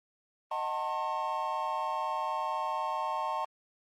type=chord; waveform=triangle; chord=D# diminished seventh; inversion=none; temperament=just; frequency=622.3 / 746.7 / 896 / 1075.3 Hz; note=D#5 / F#5 / A5 / C6; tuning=0 / +16 / +31 / +47 cents; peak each=-37 / -37 / -32 / -33 dBFS; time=0.51-3.45 s; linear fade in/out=5 ms; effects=Opus 24 kbps